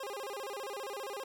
25% pulse tone with vibrato, 466.2 Hz, A#4, in tune, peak -35 dBFS, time 0-1.24 s, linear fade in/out 5 ms, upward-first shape square, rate 15 Hz, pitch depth 240 cents each way, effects none

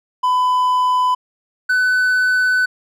triangle tone pair in turn, 1003 / 1502.8 Hz, B5 / F#6, +26 / +26 cents, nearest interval perfect fifth, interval 700 cents, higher second, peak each -11 dBFS, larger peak neither, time 0.23-1.15 / 1.69-2.66 s, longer second, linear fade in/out 10 ms, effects none

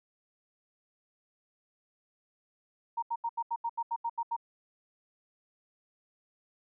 sine tone bursts, 930 Hz, A#5, 4 cents flat, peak -29 dBFS, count 11, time 2.97-4.365 s, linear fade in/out 10 ms, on 55 ms, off 79 ms, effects none

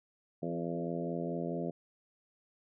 harmonic tone with a mistuned harmonic, 84.6 Hz, E2, 45 cents sharp, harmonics 2 / 3 / 4 / 5 / 6 / 7 / 8, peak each -38 / -40 / -41 / -42 / -43 / -43 / -44 dBFS, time 0.42-1.71 s, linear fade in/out 10 ms, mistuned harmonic 4, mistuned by +20 cents, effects none

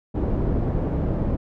pink low-pass noise, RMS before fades -23 dBFS, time 0.14-1.37 s, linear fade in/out 20 ms, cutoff 450 Hz, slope 12 dB/octave, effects none

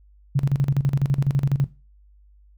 sine tone with tremolo, 138.59 Hz, C#3, in tune, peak -15 dBFS, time 0.35-1.67 s, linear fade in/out 10 ms, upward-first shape square, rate 12 Hz, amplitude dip 75%, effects noise-tail reverb RT60 0.3 s tail -18 dB re dry + added 50 Hz sine -50 dBFS peak until 2.57 s

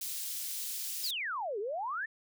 white high-pass noise, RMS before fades -38 dBFS, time 0.01-1.11 s, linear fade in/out 5 ms, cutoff 3900 Hz, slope 12 dB/octave
sine exponential two-way sweep, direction down then up, 5274 to 384.9 to 1849 Hz, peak -33 dBFS, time 1.03-2.06 s, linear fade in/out 10 ms, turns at 1.59 s
effects none

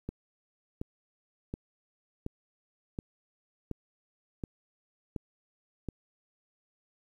click train, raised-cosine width 3 ms, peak -22 dBFS, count 9, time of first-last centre 0.09-5.887 s, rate 1.38 Hz, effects 10-bit

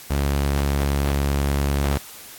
sawtooth tone, 70.3 Hz, C#2, 25 cents sharp, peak -15 dBFS, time 0.1-1.98 s, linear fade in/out 10 ms, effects white hiss -41 dBFS RMS until 2.38 s + AAC 64 kbps

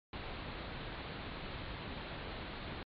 pink low-pass noise, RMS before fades -44 dBFS, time 0.13-2.83 s, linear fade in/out 2 ms, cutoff 4300 Hz, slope 96 dB/octave, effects MP3 48 kbps

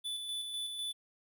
square tone with tremolo, 3482 Hz, A7, 19 cents flat, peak -36 dBFS, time 0.04-0.93 s, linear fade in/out 20 ms, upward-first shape square, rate 4 Hz, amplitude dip 35%, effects none

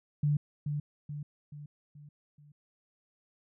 sine tone with echo, 147 Hz, D3, 2 cents sharp, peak -24 dBFS, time 0.23-0.37 s, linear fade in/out 5 ms, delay 430 ms, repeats 5, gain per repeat -6 dB, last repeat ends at 2.52 s, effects none

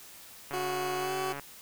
click train, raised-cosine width 0.5 ms, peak -24 dBFS, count 126, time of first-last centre 0.51-1.397 s, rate 141 Hz
20% pulse tone with pitch glide, 367.8 to 377.5 Hz, F#4 to F#4, -10 to +35 cents, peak -26 dBFS, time 0.53-1.33 s, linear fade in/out 10 ms, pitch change +45 cents, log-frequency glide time 0.98-1.14 s
effects white hiss -50 dBFS RMS until 1.61 s

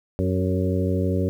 harmonic tone with a mistuned harmonic, 92.5 Hz, F#2, in tune, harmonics 1 / 2 / 3 / 4 / 5 / 6, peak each -23 / -26 / -28 / -29 / -30 / -31 dBFS, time 0.19-1.29 s, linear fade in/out 0 ms, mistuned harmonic 4, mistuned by +33 cents, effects 9-bit

